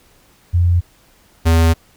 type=tone pair in turn; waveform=sine / square; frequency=87.31 / 82.26 Hz; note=F2 / E2; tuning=0 / -3 cents; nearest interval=minor second; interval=103 cents; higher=first; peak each=-10 dBFS; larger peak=neither; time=0.53-0.81 / 1.45-1.74 s; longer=second; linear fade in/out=20 ms; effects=pink hiss -52 dBFS RMS until 1.96 s